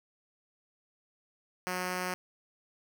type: tone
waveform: 5% pulse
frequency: 182.1 Hz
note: F#3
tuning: 27 cents flat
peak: -21 dBFS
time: 1.67-2.14 s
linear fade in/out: 0 ms
effects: none